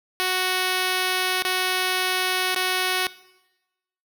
5% pulse tone with dropouts, 370 Hz, F#4, in tune, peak -10 dBFS, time 0.2-3.07 s, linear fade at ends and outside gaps 0 ms, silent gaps 1.422-1.45 / 2.546-2.561 s, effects noise-tail reverb RT60 1.0 s tail -19 dB re dry

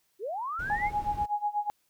sine linear sweep, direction up, 349.2 to 2212 Hz, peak -31 dBFS, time 0.19-0.91 s, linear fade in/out 50 ms
brown noise, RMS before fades -40 dBFS, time 0.59-1.26 s, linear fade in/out 5 ms
sine tone with tremolo, 830.6 Hz, G#5, in tune, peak -24 dBFS, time 0.7-1.7 s, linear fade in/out 0 ms, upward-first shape sine, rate 8.2 Hz, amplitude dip 90%
effects white hiss -72 dBFS RMS until 1.89 s

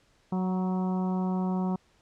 harmonic tone with a mistuned harmonic, 185 Hz, F#3, in tune, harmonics 1 / 2 / 3 / 4 / 5 / 6 / 7, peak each -26 / -37 / -44 / -39 / -40 / -46 / -50 dBFS, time 0.32-1.76 s, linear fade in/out 5 ms, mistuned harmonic 5, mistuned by +24 cents, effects pink hiss -65 dBFS RMS until 2.01 s + low-pass 7000 Hz 12 dB/octave

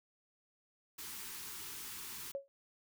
white band-stop noise, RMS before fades -46 dBFS, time 0.98-2.32 s, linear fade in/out 10 ms, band 450 to 830 Hz, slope 96 dB/octave
sine tone with exponential decay, 553 Hz, C#5, 4 cents flat, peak -33 dBFS, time 2.35-2.48 s, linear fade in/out 0 ms, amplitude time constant 28 ms
effects none

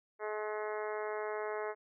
harmonic tone, 212.8 Hz, G#3, 42 cents sharp, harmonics 2 / 3 / 4 / 5 / 6 / 7 / 8 / 9 / 10, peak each -38 / -42 / -44 / -46 / -48 / -49 / -50 / -51 / -52 dBFS, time 0.19-1.75 s, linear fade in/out 50 ms, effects none

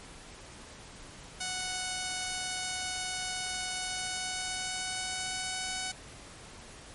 5% pulse tone with pitch glide, 739 to 746.7 Hz, F#5 to F#5, -2 to +16 cents, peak -21 dBFS, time 1.4-5.92 s, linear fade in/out 10 ms, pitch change +18 cents, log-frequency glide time 3.72-5.8 s, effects pink hiss -49 dBFS RMS until 6.94 s + MP3 48 kbps

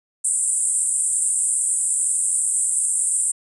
pink band-pass noise, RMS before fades -21 dBFS, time 0.24-3.32 s, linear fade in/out 10 ms, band 7900 to 9500 Hz, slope 96 dB/octave, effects none

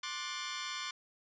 15% pulse chord, D dominant seventh, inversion third, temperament just, 1057.2 / 1174.7 / 1468.3 / 1762 Hz, C6 / D6 / F#6 / A6, +18 / 0 / -14 / +2 cents, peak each -36 / -37 / -38 / -40 dBFS, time 0.03-0.91 s, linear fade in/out 5 ms, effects resampled to 16000 Hz

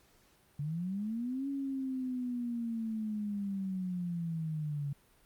sine linear two-way sweep, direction up then down, 140 to 279.1 to 140 Hz, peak -33 dBFS, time 0.59-4.93 s, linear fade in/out 5 ms, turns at 1.48 s, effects pink hiss -66 dBFS RMS until 5.25 s + Opus 48 kbps

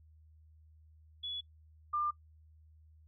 sine tone pair in turn, 3400 / 1196.5 Hz, G#7 / D6, +40 / +32 cents, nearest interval octave + tritone, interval 1808 cents, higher first, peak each -37 / -30 dBFS, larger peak second, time 1.23-1.41 / 1.93-2.11 s, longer neither, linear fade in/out 10 ms, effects noise-tail reverb RT60 0.1 s tail -23 dB re dry + added 78 Hz sine -58 dBFS peak until 3.07 s

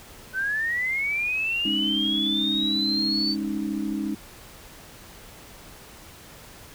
sine linear sweep, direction up, 1500 to 4570 Hz, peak -23 dBFS, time 0.33-3.36 s, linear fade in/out 50 ms
sine chord, Ab suspended fourth, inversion none, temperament equal, 207.7 / 277.2 / 311.1 Hz, Ab3 / Db4 / Eb4, 0 / 0 / 0 cents, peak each -29 / -31 / -29 dBFS, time 1.65-4.15 s, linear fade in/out 5 ms
effects pink hiss -46 dBFS RMS until 6.74 s

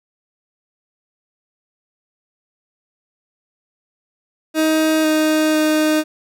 30% pulse tone with pitch steps, 314.6 / 310.7 / 308.8 Hz, D#4 / D#4 / D#4, +19 / -2 / -13 cents, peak -11 dBFS, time 4.54-6.04 s, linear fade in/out 50 ms, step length 500 ms, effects none

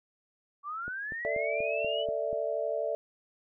sine linear sweep, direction up, 1129 to 3013 Hz, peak -34 dBFS, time 0.63-2.06 s, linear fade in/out 50 ms
click train, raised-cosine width 2 ms, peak -30 dBFS, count 7, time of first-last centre 0.88-2.329 s, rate 4.14 Hz
sine chord, A suspended fourth, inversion none, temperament equal with one note detuned, 446.4 / 587.3 / 659.3 Hz, A4 / D5 / E5, +25 / 0 / 0 cents, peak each -35 / -32 / -33 dBFS, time 1.25-2.95 s, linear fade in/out 0 ms
effects none

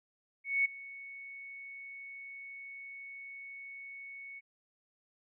sine tone with ADSR envelope, 2217 Hz, C#7, in tune, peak -24 dBFS, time 0.44-4.41 s, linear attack 210 ms, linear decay 13 ms, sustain -20 dB, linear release 30 ms, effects none

